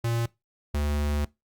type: tone pair in turn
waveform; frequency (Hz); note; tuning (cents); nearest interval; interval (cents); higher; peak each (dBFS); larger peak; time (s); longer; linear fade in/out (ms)
square; 116.54 / 73.42; A#2 / D2; 0 / 0; minor sixth; 800; first; -25; neither; 0.04-0.26 / 0.74-1.25; second; 5
effects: noise-tail reverb RT60 0.2 s tail -21 dB re dry + Opus 48 kbps